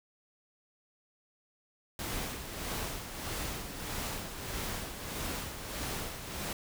pink noise with tremolo, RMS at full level -36 dBFS, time 1.99-6.53 s, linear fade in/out 2 ms, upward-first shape sine, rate 1.6 Hz, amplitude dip 55%, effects none

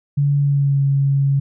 sine tone with pitch glide, 142.6 to 138.7 Hz, C#3 to C#3, +49 to +1 cents, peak -13 dBFS, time 0.17-1.4 s, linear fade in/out 10 ms, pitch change -48 cents, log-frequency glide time 0.39-0.82 s, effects none

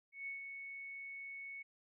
sine tone with ADSR envelope, 2214 Hz, C#7, 3 cents flat, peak -40 dBFS, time 0.12-1.63 s, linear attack 150 ms, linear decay 130 ms, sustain -5 dB, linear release 14 ms, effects none

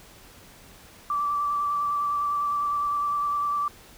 sine tone with vibrato, 1164 Hz, D6, 16 cents flat, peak -23 dBFS, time 1.1-3.68 s, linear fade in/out 2 ms, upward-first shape square, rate 9.9 Hz, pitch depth 13 cents each way, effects pink hiss -50 dBFS RMS until 3.97 s

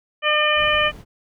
harmonic tone, 603 Hz, D5, 46 cents sharp, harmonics 1 / 2 / 3 / 4 / 5, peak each -22 / -22 / -22 / -22 / -22 dBFS, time 0.22-0.92 s, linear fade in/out 50 ms
brown noise, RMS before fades -37 dBFS, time 0.55-1.05 s, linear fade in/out 50 ms
effects none

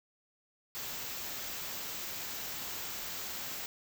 white band-stop noise, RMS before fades -40 dBFS, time 0.75-3.66 s, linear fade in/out 0 ms, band 8100 to 12000 Hz, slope 96 dB/octave, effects none

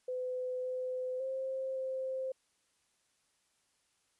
sine tone with pitch steps, 506 / 509 / 528 / 524 Hz, B4 / C5 / C5 / C5, +42 / -48 / +16 / +2 cents, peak -34 dBFS, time 0.08-2.32 s, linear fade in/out 5 ms, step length 560 ms, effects white hiss -75 dBFS RMS until 4.19 s + resampled to 24000 Hz

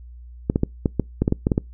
clicks, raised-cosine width 3 ms, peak -5 dBFS, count 11, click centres 0.499 / 0.559 / 0.634 / 0.858 / 0.997 / 1.22 / 1.279 / 1.324 / 1.469 / 1.518 / 1.579 s, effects noise-tail reverb RT60 0.2 s tail -26 dB re dry + added 60 Hz sine -38 dBFS peak until 1.73 s

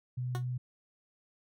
sine tone, 125.1 Hz, B2, 23 cents sharp, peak -32 dBFS, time 0.17-0.58 s, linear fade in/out 10 ms
15% pulse tone with exponential decay, 365.6 Hz, F#4, 21 cents flat, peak -28 dBFS, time 0.35-0.45 s, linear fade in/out 0 ms, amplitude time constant 20 ms
effects none

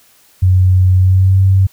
sine tone with pitch glide, 92.5 to 95.76 Hz, F#2 to G2, 0 to -40 cents, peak -6 dBFS, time 0.42-1.67 s, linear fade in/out 10 ms, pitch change +60 cents, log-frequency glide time 0.97-1.39 s, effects white hiss -49 dBFS RMS until 1.72 s

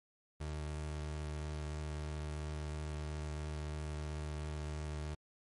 30% pulse tone with vibrato, 75.9 Hz, D#2, 42 cents flat, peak -36 dBFS, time 0.4-5.15 s, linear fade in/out 10 ms, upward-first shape triangle, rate 3 Hz, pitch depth 11 cents each way, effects MP3 48 kbps

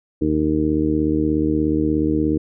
harmonic tone, 76.8 Hz, D#2, 22 cents flat, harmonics 1 / 2 / 3 / 4 / 5 / 6, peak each -26 / -27 / -26 / -18 / -27 / -26 dBFS, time 0.21-2.38 s, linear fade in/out 10 ms, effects none

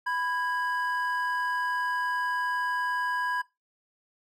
triangle tone pair together, 994 / 1643.4 Hz, B5 / G#6, +11 / -19 cents, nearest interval major sixth, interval 870 cents, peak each -28 dBFS, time 0.06-3.42 s, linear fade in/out 10 ms, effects noise-tail reverb RT60 0.2 s tail -18 dB re dry

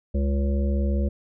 harmonic tone with a mistuned harmonic, 69.3 Hz, C#2, in tune, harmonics 1 / 3 / 5 / 7 / 8, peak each -21 / -28 / -35 / -37 / -35 dBFS, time 0.14-1.09 s, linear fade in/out 10 ms, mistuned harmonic 8, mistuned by +17 cents, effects none

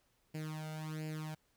sawtooth tone with flanger, 155.56 Hz, D#3, in tune, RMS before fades -42 dBFS, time 0.34-1.35 s, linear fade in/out 10 ms, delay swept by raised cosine 0.41 to 1.41 ms, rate 1.4 Hz, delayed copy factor +0.8, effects pink hiss -75 dBFS RMS until 1.56 s

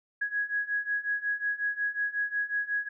sine beating tone pair, 1661.2 / 1666.7 Hz, G#6 / G#6, 0 / +6 cents, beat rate 5.5 Hz, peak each -32 / -30 dBFS, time 0.21-2.89 s, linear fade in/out 10 ms, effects none

